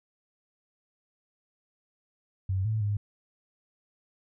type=tone with pitch steps; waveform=sine; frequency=95 / 109.5 / 103 Hz; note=F#2 / A2 / G#2; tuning=+46 / -8 / -14 cents; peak=-25 dBFS; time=2.49-2.97 s; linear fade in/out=5 ms; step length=160 ms; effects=none